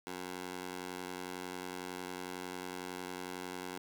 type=tone with high-pass filter; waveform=15% pulse; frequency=91 Hz; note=F#2; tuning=28 cents flat; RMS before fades=-43 dBFS; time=0.07-3.78 s; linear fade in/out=0 ms; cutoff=350 Hz; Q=0.69; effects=none